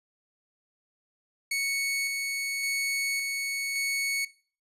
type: tone with tremolo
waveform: sawtooth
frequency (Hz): 2217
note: C#7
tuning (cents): 0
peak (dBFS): -23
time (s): 1.51-4.25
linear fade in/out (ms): 5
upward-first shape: square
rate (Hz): 0.89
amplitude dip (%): 25
effects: noise-tail reverb RT60 0.4 s tail -19 dB re dry + resampled to 32000 Hz